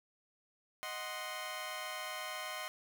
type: chord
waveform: 15% pulse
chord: C diminished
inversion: first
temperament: equal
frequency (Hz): 622.3 / 740 / 1046.5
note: Eb5 / Gb5 / C6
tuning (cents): 0 / 0 / 0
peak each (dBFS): -38 / -39 / -37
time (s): 0.83-2.68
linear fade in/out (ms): 0
effects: none